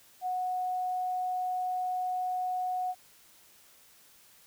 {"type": "tone", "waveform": "sine", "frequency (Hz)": 734, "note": "F#5", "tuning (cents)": -14, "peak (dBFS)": -29, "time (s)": [0.21, 2.95], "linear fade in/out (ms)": 50, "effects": ["white hiss -59 dBFS RMS until 4.46 s"]}